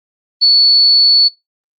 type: tone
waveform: sine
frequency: 4435 Hz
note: C#8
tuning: in tune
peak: -5 dBFS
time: 0.41-1.29 s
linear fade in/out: 20 ms
effects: noise-tail reverb RT60 0.2 s tail -22 dB re dry + Opus 32 kbps